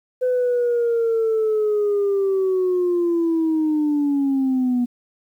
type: linear sweep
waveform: sine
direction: down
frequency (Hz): 507 to 241.5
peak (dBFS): -15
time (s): 0.21-4.86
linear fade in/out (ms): 20
effects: tanh soft clip ceiling -14 dBFS + 9-bit